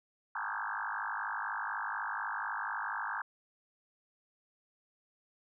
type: tone with frequency modulation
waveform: sine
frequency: 1244.5 Hz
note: D#6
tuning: in tune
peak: -34 dBFS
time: 0.35-3.22 s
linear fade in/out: 5 ms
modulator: 52.1 Hz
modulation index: 7.8
effects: none